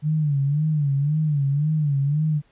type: tone with vibrato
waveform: sine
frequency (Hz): 146.83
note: D3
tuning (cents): 0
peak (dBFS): -18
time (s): 0.02-2.42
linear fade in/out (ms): 50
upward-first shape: sine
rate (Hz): 1.9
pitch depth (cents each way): 110
effects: pink hiss -62 dBFS RMS until 2.51 s + resampled to 8000 Hz